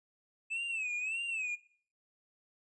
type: tone with vibrato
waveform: triangle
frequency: 2600 Hz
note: E7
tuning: 24 cents flat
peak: -32 dBFS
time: 0.5-1.56 s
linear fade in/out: 20 ms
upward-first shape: sine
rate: 1.7 Hz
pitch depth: 120 cents each way
effects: noise-tail reverb RT60 0.5 s tail -18 dB re dry + resampled to 22050 Hz